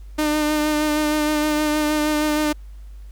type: tone with vibrato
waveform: sawtooth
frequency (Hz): 302.5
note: D#4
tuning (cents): -49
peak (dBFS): -14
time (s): 0.18-2.53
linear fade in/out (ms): 10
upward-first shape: sine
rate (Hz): 6.4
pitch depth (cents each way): 21
effects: added 50 Hz sine -35 dBFS peak until 3.11 s + pink hiss -59 dBFS RMS until 3.11 s